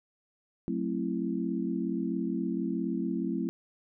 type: chord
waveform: sine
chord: F# half-diminished seventh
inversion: none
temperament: just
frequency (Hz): 185 / 222 / 266.4 / 333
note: F#3 / A3 / C4 / E4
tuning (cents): 0 / +16 / +31 / +18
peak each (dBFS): -34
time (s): 0.68-3.49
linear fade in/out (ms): 0
effects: none